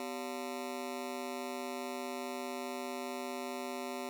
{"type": "ring-modulated tone", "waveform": "20% pulse", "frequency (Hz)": 320, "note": "D#4", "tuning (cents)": 49, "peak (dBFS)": -30, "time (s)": [0, 4.09], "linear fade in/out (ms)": 0, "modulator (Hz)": 68.8, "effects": []}